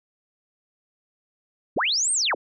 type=linear two-way sweep; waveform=sine; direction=up then down; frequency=61.1 to 8920 to 164.3 Hz; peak=-20 dBFS; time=1.76-2.35 s; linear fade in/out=10 ms; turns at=2.12 s; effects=none